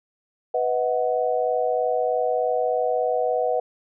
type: chord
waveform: sine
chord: B major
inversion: none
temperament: equal with one note detuned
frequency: 493.9 / 636.8 / 740 Hz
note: B4 / D#5 / F#5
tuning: 0 / +40 / 0 cents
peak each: -23 / -25 / -25 dBFS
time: 0.54-3.6 s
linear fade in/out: 5 ms
effects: none